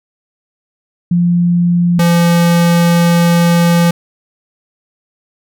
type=tone pair in turn; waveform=sine / square; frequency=174.1 / 171.11 Hz; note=F3 / F3; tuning=-5 / -35 cents; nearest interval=unison; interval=30 cents; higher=first; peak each=-8 dBFS; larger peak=neither; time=1.11-1.99 / 1.99-3.91 s; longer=second; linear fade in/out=5 ms; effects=none